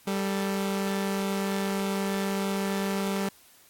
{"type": "tone pair together", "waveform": "sawtooth", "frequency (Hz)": [195.74, 440], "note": ["G3", "A4"], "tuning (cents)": [-2, 0], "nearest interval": "octave + major second", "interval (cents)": 1402, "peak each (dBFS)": [-23, -31], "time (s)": [0.07, 3.29], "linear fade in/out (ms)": 5, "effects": ["white hiss -57 dBFS RMS until 3.69 s", "AAC 64 kbps"]}